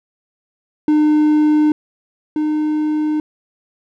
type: tone pair in turn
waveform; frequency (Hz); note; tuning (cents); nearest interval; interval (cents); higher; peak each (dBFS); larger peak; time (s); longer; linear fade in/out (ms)
triangle; 303 / 305.1; D#4 / D#4; -46 / -34; unison; 12; second; -8 / -13; first; 0.88-1.72 / 2.36-3.2; neither; 2
effects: none